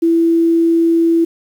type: tone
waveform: sine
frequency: 332.6 Hz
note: E4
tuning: 16 cents sharp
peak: -9 dBFS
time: 0.02-1.25 s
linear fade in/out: 10 ms
effects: 7-bit